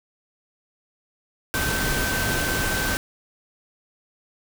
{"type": "tone in noise", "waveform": "sine", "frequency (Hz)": 1544, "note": "G6", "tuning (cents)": -27, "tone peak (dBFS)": -27, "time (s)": [1.54, 2.97], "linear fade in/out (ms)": 0, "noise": "pink", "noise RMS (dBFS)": -25, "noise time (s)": [1.54, 2.97], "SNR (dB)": -5, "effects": []}